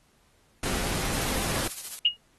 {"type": "noise", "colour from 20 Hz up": "pink", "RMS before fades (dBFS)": -30, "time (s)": [0.63, 1.68], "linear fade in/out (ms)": 5}
{"type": "noise with tremolo", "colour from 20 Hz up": "blue", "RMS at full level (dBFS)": -33, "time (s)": [1.13, 1.99], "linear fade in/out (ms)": 0, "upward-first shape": "sine", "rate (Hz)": 14, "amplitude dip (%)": 60}
{"type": "tone with exponential decay", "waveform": "sine", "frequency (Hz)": 2871, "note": "F7", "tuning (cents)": 47, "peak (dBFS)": -15, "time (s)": [2.05, 2.17], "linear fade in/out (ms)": 5, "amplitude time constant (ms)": 25}
{"effects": ["pink hiss -65 dBFS RMS until 2.38 s", "AAC 32 kbps"]}